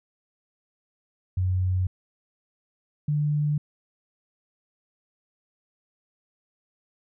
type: tone pair in turn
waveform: sine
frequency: 92.2 / 148.4 Hz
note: F#2 / D3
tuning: -6 / +18 cents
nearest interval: minor sixth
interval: 824 cents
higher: second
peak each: -21 dBFS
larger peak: neither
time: 1.37-1.87 / 3.08-3.58 s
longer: neither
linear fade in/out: 5 ms
effects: none